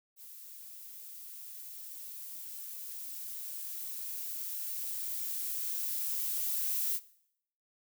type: noise with level ramp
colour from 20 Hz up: violet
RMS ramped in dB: -50 to -32 dBFS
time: 0.16-7 s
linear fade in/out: 50 ms
effects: noise-tail reverb RT60 0.7 s tail -19 dB re dry